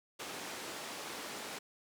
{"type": "band-pass noise", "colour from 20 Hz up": "pink", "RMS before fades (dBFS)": -44, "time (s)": [0.19, 1.59], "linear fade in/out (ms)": 10, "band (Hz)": [320, 9600], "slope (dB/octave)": 12, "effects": []}